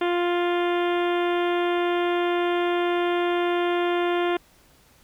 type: harmonic tone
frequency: 350.1 Hz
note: F4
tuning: 4 cents sharp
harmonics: 1 / 2 / 3 / 4 / 5 / 6 / 7 / 8 / 9 / 10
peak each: -22 / -28 / -32 / -34 / -36 / -38 / -39 / -40 / -41 / -42 dBFS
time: 0.01-4.37 s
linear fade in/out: 5 ms
effects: pink hiss -57 dBFS RMS until 5.03 s